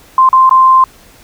sine tone with dropouts, 1045 Hz, C6, 2 cents flat, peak -3 dBFS, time 0.18-0.84 s, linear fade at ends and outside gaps 2 ms, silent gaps 0.29-0.329 / 0.494-0.51 s, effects pink hiss -42 dBFS RMS until 1.23 s

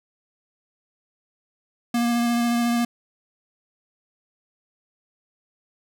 square tone with vibrato, 236.9 Hz, A#3, 28 cents sharp, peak -20 dBFS, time 1.94-2.85 s, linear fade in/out 5 ms, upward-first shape sine, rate 14 Hz, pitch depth 13 cents each way, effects none

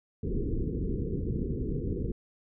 pink low-pass noise, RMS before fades -31 dBFS, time 0.23-2.12 s, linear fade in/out 5 ms, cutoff 470 Hz, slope 96 dB/octave, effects none

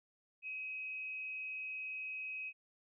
sine tone with frequency modulation, 2537 Hz, D#7, 33 cents sharp, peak -40 dBFS, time 0.42-2.53 s, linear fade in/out 50 ms, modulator 154 Hz, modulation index 0.32, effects none

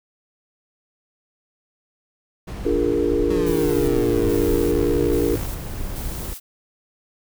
brown noise, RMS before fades -28 dBFS, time 2.47-6.34 s, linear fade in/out 10 ms
sine chord, Bb dominant seventh, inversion first, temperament equal, 293.7 / 349.2 / 415.3 / 466.2 Hz, D4 / F4 / Ab4 / Bb4, 0 / 0 / 0 / 0 cents, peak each -23 dBFS, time 2.65-5.36 s, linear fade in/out 5 ms
25% pulse exponential sweep, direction down, 188.1 to 51.4 Hz, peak -23 dBFS, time 3.3-5.46 s, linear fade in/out 5 ms
blue noise with tremolo, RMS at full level -36 dBFS, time 3.46-6.4 s, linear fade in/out 10 ms, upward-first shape square, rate 1.2 Hz, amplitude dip 50%
effects none

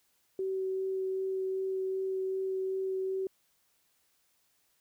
sine tone with vibrato, 380.2 Hz, F#4, 47 cents sharp, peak -30 dBFS, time 0.39-3.27 s, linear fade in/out 2 ms, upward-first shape sine, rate 2.6 Hz, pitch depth 8 cents each way, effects white hiss -72 dBFS RMS until 4.8 s

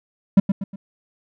triangle tone with echo, 196 Hz, G3, in tune, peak -5 dBFS, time 0.37-0.4 s, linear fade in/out 5 ms, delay 120 ms, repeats 3, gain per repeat -8 dB, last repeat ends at 0.76 s, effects none

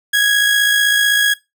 30% pulse tone with amplitude modulation, 1658 Hz, G#6, 3 cents flat, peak -7 dBFS, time 0.13-1.34 s, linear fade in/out 10 ms, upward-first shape sine, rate 55.8 Hz, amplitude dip 40%, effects noise-tail reverb RT60 0.2 s tail -19 dB re dry

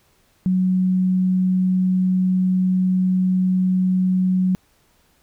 sine tone, 185 Hz, F#3, in tune, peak -15 dBFS, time 0.46-4.55 s, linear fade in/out 0 ms, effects pink hiss -60 dBFS RMS until 5.22 s

